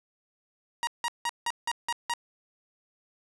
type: tone bursts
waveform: sawtooth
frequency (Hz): 947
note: A#5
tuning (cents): +27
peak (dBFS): -23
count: 7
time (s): 0.83-2.137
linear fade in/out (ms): 0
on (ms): 41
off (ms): 170
effects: resampled to 24000 Hz + 10-bit